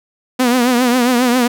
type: tone with vibrato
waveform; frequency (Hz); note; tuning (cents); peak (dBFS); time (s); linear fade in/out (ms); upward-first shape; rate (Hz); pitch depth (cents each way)
sawtooth; 246.9; B3; 0; -7; 0.39-1.48; 10; triangle; 7.4; 95
effects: none